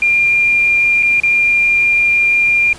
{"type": "tone with dropouts", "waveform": "sine", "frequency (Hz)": 2398, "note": "D7", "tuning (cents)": 36, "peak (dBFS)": -9, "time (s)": [0.02, 2.73], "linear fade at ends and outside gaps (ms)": 2, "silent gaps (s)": [[1.026, 1.03], [1.201, 1.234]], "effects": ["pink hiss -35 dBFS RMS until 2.78 s", "resampled to 22050 Hz"]}